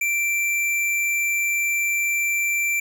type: tone with hard clipping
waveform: sine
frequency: 2349 Hz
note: D7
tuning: in tune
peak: -21 dBFS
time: 0.01-2.8 s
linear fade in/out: 5 ms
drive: 16 dB
effects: none